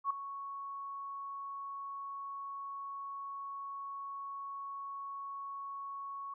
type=tone with ADSR envelope; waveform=sine; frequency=1108.7 Hz; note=C#6; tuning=in tune; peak=-27 dBFS; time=0.04-6.34 s; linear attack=64 ms; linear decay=3 ms; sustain=-13 dB; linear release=5 ms; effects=none